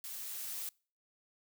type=noise with level ramp; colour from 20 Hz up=blue; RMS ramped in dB=-44 to -40 dBFS; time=0.04-0.69 s; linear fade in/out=2 ms; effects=noise-tail reverb RT60 0.4 s tail -26 dB re dry